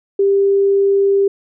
sine tone, 395.9 Hz, G4, 17 cents sharp, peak -10 dBFS, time 0.19-1.28 s, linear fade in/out 5 ms, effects none

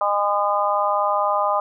harmonic tone, 203.9 Hz, G#3, 32 cents flat, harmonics 3 / 4 / 5 / 6, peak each -23 / -23 / -23 / -23 dBFS, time 0.01-1.6 s, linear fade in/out 2 ms, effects none

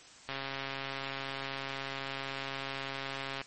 click train, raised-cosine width 0.3 ms, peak -21 dBFS, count 426, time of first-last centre 0.29-3.415 s, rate 136 Hz, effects white hiss -54 dBFS RMS until 3.46 s + MP3 32 kbps

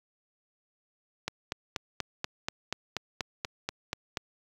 click train, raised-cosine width 0.2 ms, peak -13 dBFS, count 13, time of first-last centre 1.28-4.172 s, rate 4.15 Hz, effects high-pass 60 Hz 12 dB/octave + 9-bit

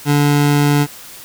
25% pulse tone, 145.2 Hz, D3, 19 cents flat, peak -7 dBFS, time 0.05-0.87 s, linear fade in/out 50 ms, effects white hiss -36 dBFS RMS until 1.24 s

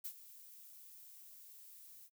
violet noise with ADSR envelope, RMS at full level -42 dBFS, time 0.04-2.1 s, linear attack 14 ms, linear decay 71 ms, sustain -15 dB, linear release 56 ms, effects noise-tail reverb RT60 0.1 s tail -26 dB re dry

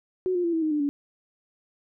sine tone with pitch steps, 369.4 / 353.9 / 339.1 / 324.9 / 311.3 / 298.3 / 285.8 Hz, F#4 / F4 / E4 / E4 / D#4 / D4 / D4, -3 / +23 / +49 / -25 / +1 / +27 / -47 cents, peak -22 dBFS, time 0.26-0.89 s, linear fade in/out 0 ms, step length 90 ms, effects none

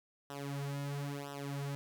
sawtooth tone with flanger, 141.4 Hz, C#3, 35 cents sharp, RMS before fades -40 dBFS, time 0.3-1.75 s, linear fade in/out 0 ms, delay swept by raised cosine 0.44 to 4.54 ms, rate 1 Hz, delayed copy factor -0.95, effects none

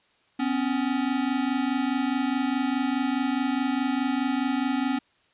square tone pair together, 252.4 / 277.2 Hz, B3 / C#4, +38 / 0 cents, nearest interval major second, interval 162 cents, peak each -27 dBFS, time 0.39-4.99 s, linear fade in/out 10 ms, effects white hiss -64 dBFS RMS until 5.33 s + resampled to 8000 Hz

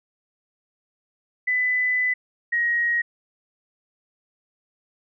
sine tone pair in turn, 2000 / 1887.7 Hz, B6 / A#6, +21 / +21 cents, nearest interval minor second, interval 100 cents, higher first, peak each -19 dBFS, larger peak neither, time 1.47-2.14 / 2.52-3.02 s, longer first, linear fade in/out 10 ms, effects none

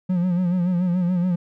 triangle tone with vibrato, 178.7 Hz, F3, 40 cents sharp, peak -16 dBFS, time 0.09-1.36 s, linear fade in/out 10 ms, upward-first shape sine, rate 7 Hz, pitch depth 67 cents each way, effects none

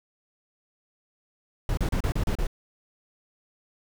brown noise bursts, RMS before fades -25 dBFS, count 7, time 1.69-2.469 s, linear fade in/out 2 ms, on 83 ms, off 33 ms, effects none

